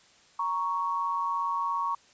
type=tone pair together; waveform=sine; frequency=935 / 1111.9 Hz; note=A#5 / C#6; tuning=+5 / +5 cents; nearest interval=minor third; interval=300 cents; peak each=-31 / -28 dBFS; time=0.39-1.95 s; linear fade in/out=5 ms; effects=white hiss -59 dBFS RMS until 2.13 s + resampled to 16000 Hz